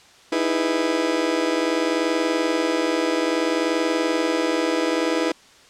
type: chord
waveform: 35% pulse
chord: E major seventh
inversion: third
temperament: just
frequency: 309 / 329.6 / 412 / 494.4 Hz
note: D#4 / E4 / G#4 / B4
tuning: -12 / 0 / -14 / +2 cents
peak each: -24 / -22 / -28 / -23 dBFS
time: 0.32-5.32 s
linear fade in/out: 5 ms
effects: white hiss -50 dBFS RMS until 5.69 s + low-pass 6000 Hz 12 dB/octave